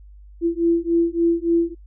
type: beating tone pair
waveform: sine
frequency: 335.6 / 339.1 Hz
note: E4 / E4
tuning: +31 / +49 cents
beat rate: 3.5 Hz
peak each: -19 dBFS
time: 0.41-1.75 s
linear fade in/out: 50 ms
effects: noise-tail reverb RT60 0.1 s tail -25 dB re dry + added 50 Hz sine -41 dBFS peak until 1.86 s